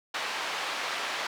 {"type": "band-pass noise", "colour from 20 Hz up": "pink", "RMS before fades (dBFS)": -33, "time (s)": [0.14, 1.27], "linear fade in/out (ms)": 5, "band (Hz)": [810, 4000], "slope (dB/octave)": 12, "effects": []}